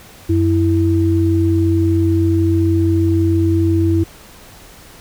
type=tone pair together; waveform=sine; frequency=92.49 / 329.6 Hz; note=F#2 / E4; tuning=0 / 0 cents; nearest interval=octave + minor seventh; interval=2200 cents; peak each=-14 dBFS; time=0.29-4.04 s; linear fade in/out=10 ms; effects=pink hiss -41 dBFS RMS until 5 s